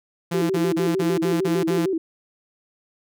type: tone bursts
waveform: sawtooth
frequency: 170.6 Hz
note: F3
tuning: 40 cents flat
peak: -19 dBFS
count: 7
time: 0.31-1.862 s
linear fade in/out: 10 ms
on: 190 ms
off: 37 ms
type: tone with vibrato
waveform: sine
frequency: 353.3 Hz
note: F4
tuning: 20 cents sharp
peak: -20 dBFS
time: 0.34-1.98 s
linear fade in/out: 5 ms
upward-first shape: square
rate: 6.6 Hz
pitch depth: 140 cents each way
effects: none